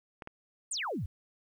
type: clicks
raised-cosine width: 0.5 ms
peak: -27 dBFS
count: 2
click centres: 0.222 / 0.274 s
type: exponential sweep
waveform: sine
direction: down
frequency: 9397 to 73.2 Hz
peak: -32 dBFS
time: 0.71-1.06 s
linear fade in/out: 5 ms
effects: 11-bit